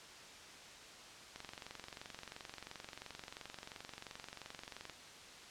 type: click train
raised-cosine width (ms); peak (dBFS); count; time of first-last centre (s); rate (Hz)
0.2; -29; 82; 1.36-4.897; 22.9
effects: white hiss -54 dBFS RMS until 5.5 s + low-pass 6000 Hz 12 dB/octave